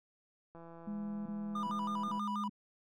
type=click train; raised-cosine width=1 ms; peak=-39 dBFS; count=273; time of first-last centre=0.55-2.179 s; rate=167 Hz
type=tone bursts; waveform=sine; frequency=208 Hz; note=G#3; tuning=3 cents sharp; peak=-37 dBFS; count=4; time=0.87-2.496 s; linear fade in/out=5 ms; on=390 ms; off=22 ms
type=tone with vibrato; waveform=triangle; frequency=1091 Hz; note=C#6; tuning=28 cents flat; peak=-34 dBFS; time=1.55-2.48 s; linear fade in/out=5 ms; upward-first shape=square; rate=6.2 Hz; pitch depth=180 cents each way
effects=none